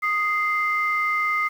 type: tone pair together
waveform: sine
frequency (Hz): 1243 / 2087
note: D#6 / C7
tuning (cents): -2 / -5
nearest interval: major sixth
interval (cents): 897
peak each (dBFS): -22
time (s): 0.02-1.49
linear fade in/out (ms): 20
effects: tanh soft clip ceiling -13 dBFS + 8-bit